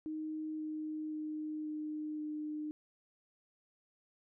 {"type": "tone with pitch steps", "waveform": "sine", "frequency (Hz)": [311.1, 309.1, 307.2, 305.2, 303.3], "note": ["D#4", "D#4", "D#4", "D#4", "D#4"], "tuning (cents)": [0, -11, -22, -33, -44], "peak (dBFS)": -37, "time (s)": [0.06, 2.71], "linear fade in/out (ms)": 0, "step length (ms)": 530, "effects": []}